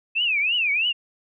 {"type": "tone with vibrato", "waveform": "sine", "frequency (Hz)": 2572, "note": "E7", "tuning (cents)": -43, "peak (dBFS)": -19, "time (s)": [0.15, 0.93], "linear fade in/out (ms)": 20, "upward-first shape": "triangle", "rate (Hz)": 3.1, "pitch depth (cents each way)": 270, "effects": []}